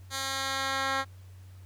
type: tone with band-pass filter sweep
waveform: 10% pulse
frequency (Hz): 269.3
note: C#4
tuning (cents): -50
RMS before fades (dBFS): -31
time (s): 0.1-1.05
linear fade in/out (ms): 50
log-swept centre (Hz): 5600 to 1800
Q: 0.7
effects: added 93 Hz sine -46 dBFS peak until 1.65 s + pink hiss -62 dBFS RMS until 1.65 s

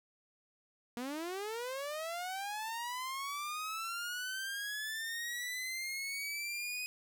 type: linear sweep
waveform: sawtooth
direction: up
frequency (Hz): 233.1 to 2505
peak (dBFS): -34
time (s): 0.97-6.86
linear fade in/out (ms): 0
effects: none

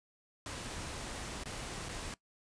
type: noise with dropouts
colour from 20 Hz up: pink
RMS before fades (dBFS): -42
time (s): 0.46-2.14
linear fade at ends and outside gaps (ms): 1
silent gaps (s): 1.436-1.457 / 1.887-1.891
effects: noise-tail reverb RT60 0.1 s tail -20 dB re dry + resampled to 22050 Hz

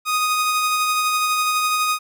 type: tone with tremolo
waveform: sawtooth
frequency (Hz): 1244.5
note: D#6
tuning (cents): 0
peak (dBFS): -13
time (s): 0.05-1.99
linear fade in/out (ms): 50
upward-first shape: sine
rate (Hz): 12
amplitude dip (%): 25
effects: none

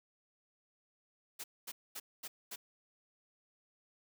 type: noise bursts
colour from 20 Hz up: white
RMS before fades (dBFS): -44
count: 5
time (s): 1.39-2.56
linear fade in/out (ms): 10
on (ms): 50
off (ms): 230
effects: high-pass 200 Hz 12 dB/octave

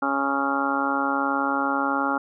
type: harmonic tone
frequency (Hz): 138.59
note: C#3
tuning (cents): 0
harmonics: 2 / 3 / 4 / 5 / 6 / 7 / 8 / 9 / 10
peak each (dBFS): -27 / -38 / -32 / -38 / -27 / -37 / -30 / -31 / -27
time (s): 0.02-2.18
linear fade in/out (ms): 5
effects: none

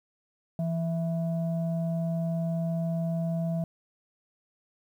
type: tone pair together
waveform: sine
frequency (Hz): 166.6 / 659.1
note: E3 / E5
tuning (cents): +19 / 0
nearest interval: 2 octaves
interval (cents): 2381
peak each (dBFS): -26 / -34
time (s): 0.59-3.64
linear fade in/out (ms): 2
effects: tanh soft clip ceiling -20 dBFS + 10-bit

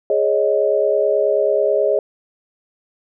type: chord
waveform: sine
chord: Ab suspended fourth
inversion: none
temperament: just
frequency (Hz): 415.3 / 553.7 / 623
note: Ab4 / Db5 / Eb5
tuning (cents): 0 / -2 / +2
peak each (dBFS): -18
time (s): 0.1-1.99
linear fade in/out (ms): 2
effects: none

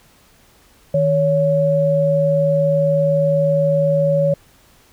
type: tone pair together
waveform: sine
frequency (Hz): 156.7 / 561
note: D#3 / C#5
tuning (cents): +13 / +21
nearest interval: octave + minor seventh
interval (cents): 2208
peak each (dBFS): -18 / -14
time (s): 0.94-4.34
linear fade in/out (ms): 5
effects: pink hiss -52 dBFS RMS until 4.92 s

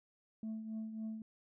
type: tone with tremolo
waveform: sine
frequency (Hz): 220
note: A3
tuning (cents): 0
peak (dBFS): -35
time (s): 0.43-1.22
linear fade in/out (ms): 2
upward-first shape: triangle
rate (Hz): 3.6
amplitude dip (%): 65
effects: tanh soft clip ceiling -37 dBFS

